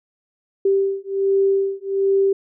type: beating tone pair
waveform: sine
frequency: 390.7 / 392 Hz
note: G4 / G4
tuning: -6 / 0 cents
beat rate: 1.3 Hz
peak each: -19 dBFS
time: 0.65-2.33 s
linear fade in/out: 5 ms
effects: none